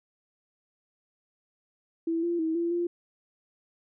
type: tone with pitch steps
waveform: sine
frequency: 330.2 / 343.3 / 321.5 / 339.8 / 346.6 Hz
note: E4 / F4 / E4 / F4 / F4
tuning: +3 / -30 / -43 / -47 / -13 cents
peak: -25 dBFS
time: 2.07-2.87 s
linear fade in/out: 5 ms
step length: 160 ms
effects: none